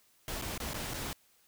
pink noise with dropouts, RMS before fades -38 dBFS, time 0.28-1.13 s, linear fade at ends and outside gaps 1 ms, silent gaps 0.415-0.422 / 0.578-0.601 / 0.735-0.742 / 0.937-0.941 s, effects white hiss -67 dBFS RMS until 1.47 s

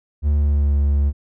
triangle tone with pitch glide, 73.42 to 71.25 Hz, D2 to C#2, 0 to +48 cents, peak -12 dBFS, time 0.22-1.13 s, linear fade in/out 50 ms, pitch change -52 cents, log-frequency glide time 0.33-0.74 s, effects none

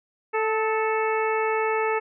harmonic tone with a mistuned harmonic, 440 Hz, A4, in tune, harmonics 1 / 2 / 3 / 4 / 5 / 6, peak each -24 / -27 / -30 / -33 / -32 / -36 dBFS, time 0.33-2 s, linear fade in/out 20 ms, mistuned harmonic 3, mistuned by -30 cents, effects none

